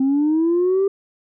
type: linear sweep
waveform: sine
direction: up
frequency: 261.4 to 397.8 Hz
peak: -13 dBFS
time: 0-0.88 s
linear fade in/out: 5 ms
effects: tanh soft clip ceiling -12 dBFS